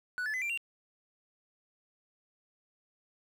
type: tone with pitch steps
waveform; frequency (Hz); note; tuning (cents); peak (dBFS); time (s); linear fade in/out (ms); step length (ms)
triangle; 1480 / 1729.8 / 2022 / 2363 / 2762; F#6 / A6 / B6 / D7 / F7; 0 / -30 / +40 / +10 / -20; -30; 0.18-0.575; 0; 79
effects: 10-bit